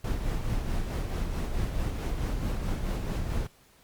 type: noise with tremolo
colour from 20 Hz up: brown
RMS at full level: -28 dBFS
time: 0.04-3.47 s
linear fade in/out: 5 ms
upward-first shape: sine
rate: 4.6 Hz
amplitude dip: 40%
effects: pink hiss -60 dBFS RMS until 3.83 s + Opus 48 kbps